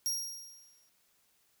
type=tone with exponential decay; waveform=sawtooth; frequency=5620 Hz; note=F8; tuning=10 cents sharp; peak=-26 dBFS; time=0.06-0.89 s; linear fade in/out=0 ms; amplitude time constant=180 ms; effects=white hiss -71 dBFS RMS until 1.6 s